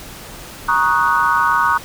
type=chord; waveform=sine; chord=D# minor seventh; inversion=second; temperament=equal with one note detuned; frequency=939.4 / 1108.7 / 1244.5 / 1480 Hz; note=A#5 / C#6 / D#6 / F#6; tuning=+13 / 0 / 0 / 0 cents; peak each=-18 dBFS; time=0.68-1.78 s; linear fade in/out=10 ms; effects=pink hiss -35 dBFS RMS until 1.84 s